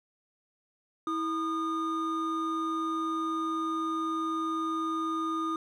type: tone pair together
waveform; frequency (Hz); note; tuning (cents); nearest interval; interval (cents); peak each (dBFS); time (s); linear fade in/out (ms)
triangle; 324.2 / 1224; E4 / D#6; -29 / -29; octave + major seventh; 2300; -30 / -29; 1.07-5.56; 2
effects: none